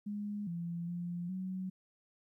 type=tone with pitch steps; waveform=sine; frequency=206.3 / 170.6 / 174.2 / 186.8 Hz; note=G#3 / F3 / F3 / F#3; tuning=-11 / -40 / -4 / +17 cents; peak=-36 dBFS; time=0.06-1.7 s; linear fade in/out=10 ms; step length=410 ms; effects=13-bit